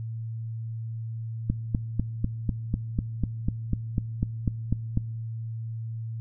click train, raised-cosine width 5 ms, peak -11 dBFS, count 15, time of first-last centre 1.5-4.974 s, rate 4.03 Hz, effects noise-tail reverb RT60 1.0 s tail -21 dB re dry + added 113 Hz sine -31 dBFS peak until 6.2 s

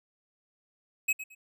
square tone with echo, 2555 Hz, D#7, 45 cents sharp, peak -24 dBFS, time 1.08-1.13 s, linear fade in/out 10 ms, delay 110 ms, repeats 2, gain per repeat -13 dB, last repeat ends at 1.35 s, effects none

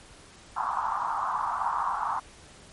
white band-pass noise, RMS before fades -29 dBFS, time 0.56-2.2 s, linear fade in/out 10 ms, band 830 to 1200 Hz, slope 48 dB/octave, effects pink hiss -51 dBFS RMS until 2.72 s + MP3 48 kbps

